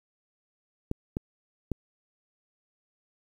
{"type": "clicks", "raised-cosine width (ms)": 3, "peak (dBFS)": -16, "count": 3, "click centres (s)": [0.914, 1.169, 1.717], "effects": ["9-bit"]}